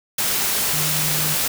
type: tone in noise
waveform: sine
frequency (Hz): 153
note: D#3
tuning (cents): -29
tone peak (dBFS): -27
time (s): 0.73-1.35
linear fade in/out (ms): 5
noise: white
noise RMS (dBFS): -21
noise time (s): 0.18-1.48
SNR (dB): -9
effects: none